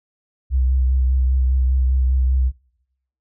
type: tone with vibrato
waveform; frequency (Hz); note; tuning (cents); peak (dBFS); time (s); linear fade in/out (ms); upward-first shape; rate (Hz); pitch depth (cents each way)
sine; 64.5; C2; -24; -14; 0.5-2.52; 50; triangle; 5; 33
effects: noise-tail reverb RT60 0.8 s tail -23 dB re dry